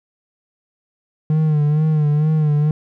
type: tone with vibrato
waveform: triangle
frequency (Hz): 152.1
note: D#3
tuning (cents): -39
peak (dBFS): -11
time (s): 1.3-2.71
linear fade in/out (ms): 2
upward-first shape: sine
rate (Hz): 2.2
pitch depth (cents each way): 57
effects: none